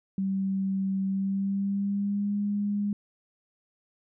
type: tone with pitch glide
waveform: sine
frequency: 192.9 to 204.4 Hz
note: G3 to G#3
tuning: -28 to -27 cents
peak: -25 dBFS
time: 0.18-2.93 s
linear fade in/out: 2 ms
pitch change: +101 cents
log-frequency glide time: 1.06-2.38 s
effects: none